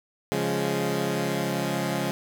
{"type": "chord", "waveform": "15% pulse", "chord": "Db major", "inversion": "none", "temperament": "equal", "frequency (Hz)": [138.59, 174.61, 207.7], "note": ["Db3", "F3", "Ab3"], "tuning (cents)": [0, 0, 0], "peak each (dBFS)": -23, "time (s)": [0.32, 2.11], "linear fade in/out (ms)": 0, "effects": []}